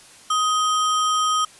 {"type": "tone with sample-and-hold", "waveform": "sine", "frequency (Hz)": 1254, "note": "D#6", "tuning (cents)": 13, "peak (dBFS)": -17, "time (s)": [0.3, 1.45], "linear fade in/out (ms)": 5, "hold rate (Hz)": 4410, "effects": ["white hiss -47 dBFS RMS until 1.59 s", "resampled to 24000 Hz"]}